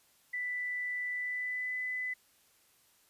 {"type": "tone with pitch glide", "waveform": "sine", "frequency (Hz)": [1982, 2005], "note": ["B6", "B6"], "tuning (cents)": [6, 26], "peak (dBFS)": -33, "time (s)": [0.33, 2.14], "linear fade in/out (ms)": 10, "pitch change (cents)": 20, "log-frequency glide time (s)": [1.12, 1.76], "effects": ["white hiss -67 dBFS RMS until 3.09 s", "resampled to 32000 Hz"]}